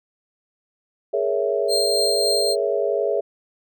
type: chord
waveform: sine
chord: A# half-diminished seventh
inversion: third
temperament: equal with one note detuned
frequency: 415.3 / 466.2 / 556.6 / 659.3 Hz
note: G#4 / A#4 / C#5 / E5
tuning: 0 / 0 / +7 / 0 cents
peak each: -23 / -26 / -24 / -25 dBFS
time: 1.13-3.21 s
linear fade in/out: 10 ms
type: tone with tremolo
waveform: 35% pulse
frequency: 4186 Hz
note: C8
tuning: in tune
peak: -18 dBFS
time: 1.68-2.56 s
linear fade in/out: 50 ms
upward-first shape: triangle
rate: 3.6 Hz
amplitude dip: 30%
effects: none